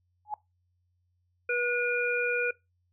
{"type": "tone with exponential growth", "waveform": "sine", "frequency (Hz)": 843, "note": "G#5", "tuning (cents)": 26, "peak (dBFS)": -26, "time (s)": [0.25, 0.34], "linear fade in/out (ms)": 2, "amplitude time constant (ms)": 19}
{"type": "harmonic tone", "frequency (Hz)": 484.3, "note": "B4", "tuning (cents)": -34, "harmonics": [1, 3, 5], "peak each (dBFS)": [-30, -30, -30], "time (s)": [1.49, 2.51], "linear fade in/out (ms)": 5}
{"effects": ["noise-tail reverb RT60 0.2 s tail -21 dB re dry", "added 89 Hz sine -70 dBFS peak until 2.92 s"]}